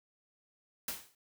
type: noise with exponential decay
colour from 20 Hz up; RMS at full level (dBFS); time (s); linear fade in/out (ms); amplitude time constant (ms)
white; -34; 0.88-1.15; 2; 58
effects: none